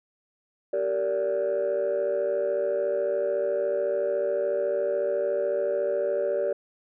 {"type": "tone cluster", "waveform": "sine", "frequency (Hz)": [387.8, 461.7, 578], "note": ["G4", "A#4", "D5"], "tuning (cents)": [-19, -17, -28], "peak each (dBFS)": [-28, -28, -24], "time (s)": [0.73, 6.53], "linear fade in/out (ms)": 5, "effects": ["tanh soft clip ceiling -19 dBFS"]}